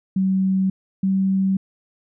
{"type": "tone pair in turn", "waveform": "sine", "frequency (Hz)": [190.2, 191.97], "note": ["F#3", "G3"], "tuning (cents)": [48, -36], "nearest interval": "unison", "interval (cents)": 16, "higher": "second", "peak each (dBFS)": -16, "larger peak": "neither", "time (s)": [[0.16, 0.7], [1.03, 1.57]], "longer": "neither", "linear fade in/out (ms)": 5, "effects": []}